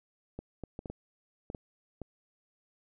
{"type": "clicks", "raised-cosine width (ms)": 2, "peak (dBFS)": -26, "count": 8, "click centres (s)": [0.39, 0.637, 0.791, 0.858, 0.9, 1.501, 1.548, 2.017], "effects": []}